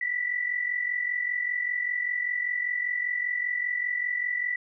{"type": "tone pair together", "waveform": "sine", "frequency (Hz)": [1930.4, 1975.5], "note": ["B6", "B6"], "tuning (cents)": [-40, 0], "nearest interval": "unison", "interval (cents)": 40, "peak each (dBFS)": [-32, -27], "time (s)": [0.01, 4.56], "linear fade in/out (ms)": 5, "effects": []}